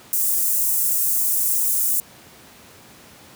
white high-pass noise, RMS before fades -20 dBFS, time 0.13-2 s, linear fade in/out 0 ms, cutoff 7800 Hz, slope 24 dB/octave, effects pink hiss -46 dBFS RMS until 3.35 s + high-pass 100 Hz 12 dB/octave

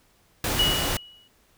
pink noise, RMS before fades -26 dBFS, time 0.44-0.97 s, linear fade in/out 2 ms
sine tone with exponential decay, 2922 Hz, F#7, 22 cents flat, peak -17 dBFS, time 0.59-1.28 s, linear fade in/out 5 ms, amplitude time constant 150 ms
effects pink hiss -62 dBFS RMS until 1.57 s

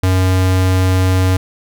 square tone, 93 Hz, F#2, 9 cents sharp, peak -11 dBFS, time 0.03-1.37 s, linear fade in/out 5 ms, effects none

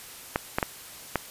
clicks, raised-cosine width 0.5 ms, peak -8 dBFS, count 4, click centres 0.359 / 0.585 / 0.628 / 1.157 s, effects white hiss -44 dBFS RMS until 1.3 s + resampled to 32000 Hz

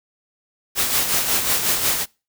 white noise with tremolo, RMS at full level -18 dBFS, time 0.75-2.06 s, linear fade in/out 50 ms, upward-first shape sine, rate 5.5 Hz, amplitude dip 50%, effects noise-tail reverb RT60 0.3 s tail -25 dB re dry

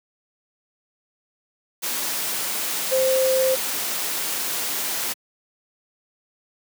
sine tone in noise, 523 Hz, C5, 1 cent flat, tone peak -17 dBFS, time 2.91-3.56 s, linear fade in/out 20 ms, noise white, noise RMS -26 dBFS, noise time 1.82-5.14 s, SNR +6 dB, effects high-pass 200 Hz 12 dB/octave

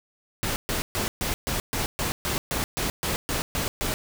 pink noise bursts, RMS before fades -27 dBFS, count 14, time 0.43-3.94 s, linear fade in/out 0 ms, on 130 ms, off 130 ms, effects none

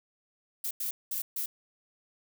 violet noise bursts at uneven times, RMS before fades -33 dBFS, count 4, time 0.64-0.71 / 0.8-0.91 / 1.11-1.22 / 1.36-1.46 s, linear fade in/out 5 ms, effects none

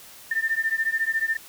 sine beating tone pair, 1789 / 1803 Hz, A6 / A6, +28 / +42 cents, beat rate 14 Hz, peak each -25 dBFS, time 0.31-1.37 s, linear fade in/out 5 ms, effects white hiss -46 dBFS RMS until 1.48 s

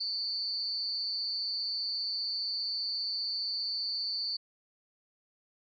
sine tone with amplitude modulation, 4517 Hz, C#8, 32 cents sharp, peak -27 dBFS, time 0-4.37 s, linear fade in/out 10 ms, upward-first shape sine, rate 215 Hz, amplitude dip 95%, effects none

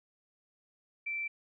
sine tone, 2337 Hz, D7, 9 cents flat, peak -33 dBFS, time 1.06-1.28 s, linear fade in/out 10 ms, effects none

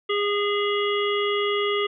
harmonic tone with a mistuned harmonic, 410 Hz, G#4, 22 cents flat, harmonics 1 / 3 / 5 / 7 / 8, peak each -23 / -28 / -30 / -31 / -32 dBFS, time 0.09-1.87 s, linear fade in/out 10 ms, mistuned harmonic 8, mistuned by +34 cents, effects none

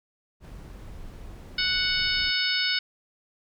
brown noise, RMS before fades -41 dBFS, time 0.4-2.33 s, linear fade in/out 50 ms
harmonic tone, 740 Hz, F#5, in tune, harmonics 2 / 3 / 4 / 5 / 6 / 7, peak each -30 / -30 / -30 / -30 / -30 / -30 dBFS, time 1.58-2.79 s, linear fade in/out 5 ms
effects none

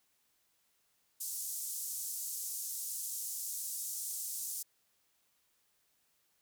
pink band-pass noise, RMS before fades -40 dBFS, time 1.2-4.63 s, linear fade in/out 10 ms, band 6600 to 16000 Hz, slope 24 dB/octave, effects white hiss -75 dBFS RMS until 6.41 s

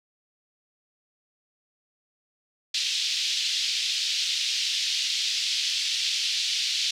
white band-pass noise, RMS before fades -27 dBFS, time 2.74-6.91 s, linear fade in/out 5 ms, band 2900 to 4900 Hz, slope 24 dB/octave, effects none

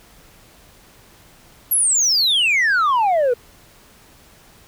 sine exponential sweep, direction down, 11850 to 466.5 Hz, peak -11 dBFS, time 1.71-3.34 s, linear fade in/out 10 ms, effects tanh soft clip ceiling -13 dBFS + pink hiss -49 dBFS RMS until 4.67 s

